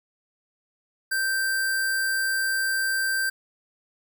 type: tone with sample-and-hold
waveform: sine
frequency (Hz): 1563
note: G6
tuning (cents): -6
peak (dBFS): -22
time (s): 1.11-3.3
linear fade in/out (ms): 10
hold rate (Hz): 6300
effects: none